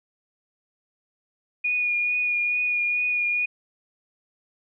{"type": "tone with vibrato", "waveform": "sine", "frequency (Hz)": 2449, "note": "D#7", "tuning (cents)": -28, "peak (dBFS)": -21, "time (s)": [1.64, 3.46], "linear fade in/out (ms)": 10, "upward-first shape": "triangle", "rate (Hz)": 2.3, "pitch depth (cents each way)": 21, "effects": []}